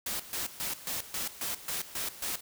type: noise with tremolo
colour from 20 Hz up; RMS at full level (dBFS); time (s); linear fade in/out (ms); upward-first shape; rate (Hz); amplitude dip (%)
white; -34; 0.06-2.41; 5; square; 3.7; 80
effects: none